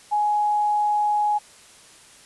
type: tone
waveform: sine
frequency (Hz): 836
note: G#5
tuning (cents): +11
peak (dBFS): -18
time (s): 0.11-1.39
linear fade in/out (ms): 20
effects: white hiss -49 dBFS RMS until 2.25 s + resampled to 24000 Hz